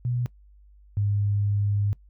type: tone pair in turn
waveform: sine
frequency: 122.3 / 102.03 Hz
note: B2 / G#2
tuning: -16 / -30 cents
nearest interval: minor third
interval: 314 cents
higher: first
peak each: -23 / -21 dBFS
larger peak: second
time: 0.05-0.26 / 0.97-1.93 s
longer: second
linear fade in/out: 0 ms
effects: noise-tail reverb RT60 0.1 s tail -21 dB re dry + added 50 Hz sine -50 dBFS peak until 2.09 s